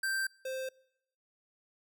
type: tone pair in turn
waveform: square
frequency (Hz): 1568 / 523.3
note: G6 / C5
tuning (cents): 0 / 0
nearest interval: octave + perfect fifth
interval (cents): 1900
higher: first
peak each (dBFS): -31 / -36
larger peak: first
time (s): 0.03-0.27 / 0.45-0.69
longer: neither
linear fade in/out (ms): 5
effects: noise-tail reverb RT60 0.8 s tail -25 dB re dry